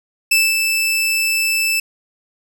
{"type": "tone with ADSR envelope", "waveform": "sawtooth", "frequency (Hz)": 2638, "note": "E7", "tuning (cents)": 1, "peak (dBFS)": -7, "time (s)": [0.31, 1.8], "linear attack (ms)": 8, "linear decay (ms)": 220, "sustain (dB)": -5, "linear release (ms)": 6, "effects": []}